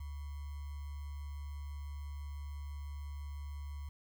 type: tone with sample-and-hold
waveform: sine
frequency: 72 Hz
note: D2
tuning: 34 cents flat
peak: -40 dBFS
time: 0-3.89 s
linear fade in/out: 5 ms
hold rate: 1050 Hz
effects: none